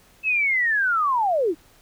sine linear sweep, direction down, 2637 to 286.1 Hz, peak -18 dBFS, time 0.23-1.55 s, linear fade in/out 50 ms, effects pink hiss -55 dBFS RMS until 1.81 s

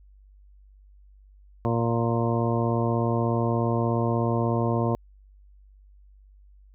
harmonic tone with a mistuned harmonic, 116.7 Hz, A#2, 2 cents sharp, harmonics 1 / 2 / 3 / 4 / 5 / 6 / 8 / 9, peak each -25 / -28 / -30 / -31 / -32 / -33 / -34 / -35 dBFS, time 1.65-4.95 s, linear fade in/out 0 ms, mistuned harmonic 8, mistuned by -17 cents, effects added 49 Hz sine -50 dBFS peak until 6.74 s

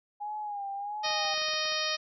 sine tone with vibrato, 820 Hz, G#5, 22 cents flat, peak -33 dBFS, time 0.2-1.35 s, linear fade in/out 20 ms, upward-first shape sine, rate 1.5 Hz, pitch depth 61 cents each way
harmonic tone, 620 Hz, D#5, 6 cents flat, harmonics 1 / 2 / 3 / 4 / 5 / 6 / 7 / 8 / 9, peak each -37 / -37 / -37 / -37 / -37 / -37 / -37 / -37 / -37 dBFS, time 1.03-1.97 s, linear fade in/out 20 ms
clicks, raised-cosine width 0.5 ms, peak -33 dBFS, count 10, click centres 1.062 / 1.106 / 1.252 / 1.341 / 1.377 / 1.418 / 1.485 / 1.536 / 1.655 / 1.722 s
effects none

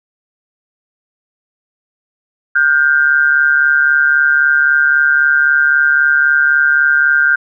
sine tone pair together, 1424.2 / 1568 Hz, F6 / G6, +33 / 0 cents, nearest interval major second, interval 167 cents, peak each -11 dBFS, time 2.55-7.36 s, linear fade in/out 10 ms, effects none

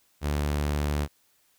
sawtooth tone, 73.42 Hz, D2, in tune, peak -21 dBFS, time 0.21-1.08 s, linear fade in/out 50 ms, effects white hiss -66 dBFS RMS until 1.58 s

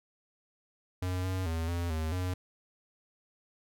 square tone with pitch steps, 91.4 / 93.3 / 81.7 / 86 / 79.3 / 91.2 Hz, F#2 / F#2 / E2 / F2 / D#2 / F#2, -21 / +15 / -15 / -26 / +33 / -24 cents, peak -31 dBFS, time 1.02-2.34 s, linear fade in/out 5 ms, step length 220 ms, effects none

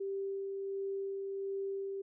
sine tone with tremolo, 392 Hz, G4, in tune, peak -34 dBFS, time 0-2.02 s, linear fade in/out 10 ms, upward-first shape sine, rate 1.4 Hz, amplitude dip 25%, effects none

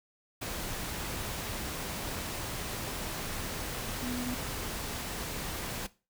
sine tone in noise, 246.9 Hz, B3, in tune, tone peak -34 dBFS, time 4.02-4.35 s, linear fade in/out 10 ms, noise pink, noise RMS -37 dBFS, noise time 0.41-5.87 s, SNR 0 dB, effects noise-tail reverb RT60 0.3 s tail -18 dB re dry

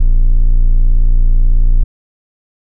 triangle tone, 29.14 Hz, A#0, in tune, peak -3 dBFS, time 0-1.84 s, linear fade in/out 10 ms, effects none

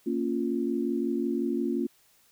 sine chord, Bb minor, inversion none, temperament equal with one note detuned, 231.6 / 277.2 / 349.2 Hz, Bb3 / Db4 / F4, -11 / 0 / 0 cents, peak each -30 dBFS, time 0.06-1.87 s, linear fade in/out 10 ms, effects white hiss -63 dBFS RMS until 2.31 s

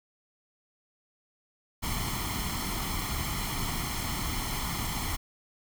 pink noise with comb filter, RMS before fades -32 dBFS, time 1.82-5.17 s, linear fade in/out 20 ms, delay 0.94 ms, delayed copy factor +0.7, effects none

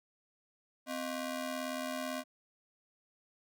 sawtooth ring-modulated tone, 440 Hz, A4, in tune, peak -29 dBFS, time 0.86-2.24 s, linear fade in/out 50 ms, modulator 181 Hz, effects none

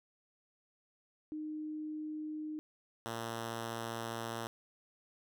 sine / 5% pulse tone pair in turn, 307.2 / 115.07 Hz, D#4 / A#2, -22 / -22 cents, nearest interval octave + perfect fourth, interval 1700 cents, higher first, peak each -38 / -27 dBFS, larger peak second, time 1.32-2.59 / 3.06-4.47 s, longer second, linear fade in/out 0 ms, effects none

